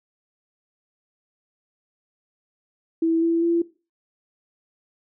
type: tone with pitch steps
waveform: sine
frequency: 328.1 / 333.3 / 338.5 Hz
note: E4 / E4 / E4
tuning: -8 / +19 / +46 cents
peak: -17 dBFS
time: 3.02-3.62 s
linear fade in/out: 5 ms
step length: 200 ms
effects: noise-tail reverb RT60 0.3 s tail -18 dB re dry